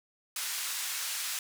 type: band-pass noise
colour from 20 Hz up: white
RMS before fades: -35 dBFS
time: 0.36-1.39 s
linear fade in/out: 2 ms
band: 1300 to 11000 Hz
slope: 12 dB/octave
effects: none